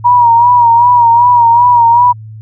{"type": "tone with vibrato", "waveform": "sine", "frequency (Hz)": 953, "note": "A#5", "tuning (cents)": 38, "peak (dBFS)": -3, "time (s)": [0.04, 2.13], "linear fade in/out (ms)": 20, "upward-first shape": "sine", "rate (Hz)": 2.6, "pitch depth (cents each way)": 55, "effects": ["added 109 Hz sine -26 dBFS peak until 2.41 s"]}